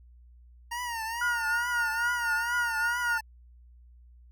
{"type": "tone with vibrato", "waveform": "25% pulse", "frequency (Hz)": 932.3, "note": "A#5", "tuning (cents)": 0, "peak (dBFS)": -28, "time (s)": [0.71, 3.21], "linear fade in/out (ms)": 10, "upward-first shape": "triangle", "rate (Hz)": 2.3, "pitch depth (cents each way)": 110}
{"type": "tone with tremolo", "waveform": "sine", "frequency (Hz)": 1435, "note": "F6", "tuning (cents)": 47, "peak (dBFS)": -24, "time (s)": [1.21, 3.18], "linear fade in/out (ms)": 5, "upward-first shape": "triangle", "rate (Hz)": 3.8, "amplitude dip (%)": 60}
{"effects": ["added 60 Hz sine -51 dBFS peak until 4.31 s"]}